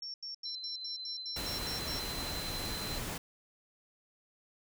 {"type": "tone bursts", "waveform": "sine", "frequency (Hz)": 5470, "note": "F8", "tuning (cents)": -37, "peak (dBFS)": -39, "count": 10, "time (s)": [0.02, 1.994], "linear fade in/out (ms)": 2, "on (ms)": 120, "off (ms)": 86}
{"type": "tone with tremolo", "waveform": "sine", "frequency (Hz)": 4060, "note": "B7", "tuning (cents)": 47, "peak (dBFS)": -39, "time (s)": [0.45, 2.99], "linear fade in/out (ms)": 5, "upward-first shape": "square", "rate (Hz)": 11, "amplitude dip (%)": 25}
{"type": "noise", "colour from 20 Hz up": "pink", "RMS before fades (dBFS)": -39, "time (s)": [1.36, 3.18], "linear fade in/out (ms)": 5}
{"effects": []}